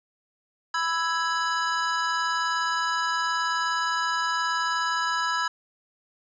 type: chord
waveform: square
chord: E major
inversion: second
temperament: equal with one note detuned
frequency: 992.9 / 1318.5 / 1661.2 Hz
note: B5 / E6 / G#6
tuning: +9 / 0 / 0 cents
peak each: -29 dBFS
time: 0.74-5.48 s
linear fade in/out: 5 ms
effects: resampled to 16000 Hz + 9-bit